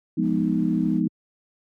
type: chord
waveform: sine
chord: F half-diminished seventh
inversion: none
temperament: equal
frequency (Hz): 174.61 / 207.7 / 246.9 / 311.1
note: F3 / Ab3 / Cb4 / Eb4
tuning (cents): 0 / 0 / 0 / 0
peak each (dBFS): -25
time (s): 0.17-1.08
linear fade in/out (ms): 10
type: noise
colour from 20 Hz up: brown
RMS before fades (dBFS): -43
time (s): 0.21-1.02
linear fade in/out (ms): 50
effects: high-pass 80 Hz 12 dB/octave